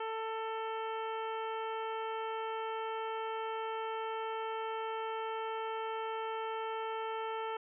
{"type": "harmonic tone", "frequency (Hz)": 444.8, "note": "A4", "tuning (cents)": 19, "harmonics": [1, 2, 3, 4, 5, 6, 7], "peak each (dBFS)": [-39, -39, -43, -51, -52, -53, -52], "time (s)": [0, 7.57], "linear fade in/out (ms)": 5, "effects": []}